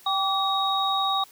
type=tone cluster; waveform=sine; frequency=782 / 1151 / 3773 Hz; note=G5 / D6 / A#7; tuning=-4 / -35 / +20 cents; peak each=-26 dBFS; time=0.06-1.24 s; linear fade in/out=5 ms; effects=white hiss -52 dBFS RMS until 1.31 s + high-pass 80 Hz 12 dB/octave